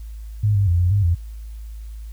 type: tone with pitch steps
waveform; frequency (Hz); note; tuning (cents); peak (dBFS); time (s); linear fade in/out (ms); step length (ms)
sine; 104.8 / 100.1 / 86.4 / 89.1 / 101.3 / 85.3; G#2 / G2 / F2 / F2 / G#2 / F2; +16 / +37 / -18 / +35 / -43 / -40; -14; 0.43-1.15; 10; 120
effects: added 54 Hz sine -31 dBFS peak until 2.12 s + white hiss -56 dBFS RMS until 2.12 s